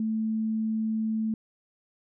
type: tone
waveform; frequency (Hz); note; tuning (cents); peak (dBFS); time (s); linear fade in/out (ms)
sine; 220; A3; 0; -25; 0-1.34; 2
effects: none